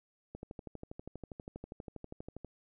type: click train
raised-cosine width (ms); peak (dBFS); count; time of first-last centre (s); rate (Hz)
2; -30; 27; 0.35-2.447; 12.4
effects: none